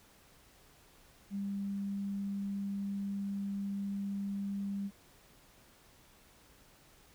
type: tone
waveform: sine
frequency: 199 Hz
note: G3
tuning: 26 cents sharp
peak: -34 dBFS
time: 1.3-4.91 s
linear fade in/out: 50 ms
effects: pink hiss -62 dBFS RMS until 7.14 s